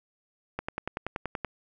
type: click train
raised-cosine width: 0.5 ms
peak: -16 dBFS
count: 10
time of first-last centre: 0.59-1.447 s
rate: 10.5 Hz
effects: none